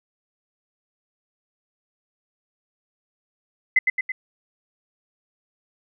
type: tone with echo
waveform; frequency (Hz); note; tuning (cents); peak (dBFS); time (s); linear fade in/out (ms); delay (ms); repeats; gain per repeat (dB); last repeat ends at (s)
sine; 2038; C7; -46; -12; 3.76-3.79; 5; 110; 3; -4; 4.12
effects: none